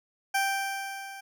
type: tone with level ramp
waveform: 20% pulse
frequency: 784 Hz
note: G5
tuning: in tune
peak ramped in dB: -18 to -36 dBFS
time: 0.34-1.21 s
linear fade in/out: 10 ms
effects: none